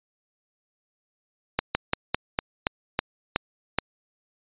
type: slowing click train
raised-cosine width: 0.3 ms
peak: -5 dBFS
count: 9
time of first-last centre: 1.59-3.786 s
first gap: 160 ms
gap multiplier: 1.15
effects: resampled to 8000 Hz